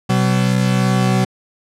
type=tone pair together; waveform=40% pulse; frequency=126.2 / 189.09 Hz; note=B2 / F#3; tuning=+38 / +38 cents; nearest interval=perfect fifth; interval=700 cents; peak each=-15 dBFS; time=0.09-1.25 s; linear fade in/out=10 ms; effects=low-pass 10000 Hz 12 dB/octave